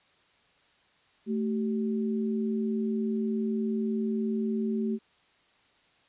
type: tone pair together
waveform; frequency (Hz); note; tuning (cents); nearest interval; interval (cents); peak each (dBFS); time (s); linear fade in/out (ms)
sine; 220 / 383.3; A3 / G4; 0 / -39; minor seventh; 961; -27 / -33; 1.26-4.99; 50
effects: white hiss -64 dBFS RMS until 6.08 s + resampled to 8000 Hz